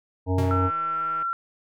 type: harmonic tone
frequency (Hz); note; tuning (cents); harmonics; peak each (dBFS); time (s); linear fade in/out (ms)
92.5; F#2; 0; 1 / 3 / 5 / 7 / 9 / 10; -22 / -27 / -29 / -35 / -35 / -37; 0.26-0.71; 50
type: tone with exponential decay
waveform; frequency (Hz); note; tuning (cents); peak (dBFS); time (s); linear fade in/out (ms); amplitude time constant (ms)
square; 125.3; B2; +25; -24; 0.38-0.73; 5; 74
type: click train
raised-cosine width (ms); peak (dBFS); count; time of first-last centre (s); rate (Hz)
0.5; -27; 129; 0.43-1.225; 161
type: tone with pitch glide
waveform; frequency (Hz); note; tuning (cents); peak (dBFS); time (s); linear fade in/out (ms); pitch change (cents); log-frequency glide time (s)
sine; 1350 to 1360.2; E6 to F6; +41 to -46; -24; 0.51-1.33; 0; +13; 0.89-1.08
effects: none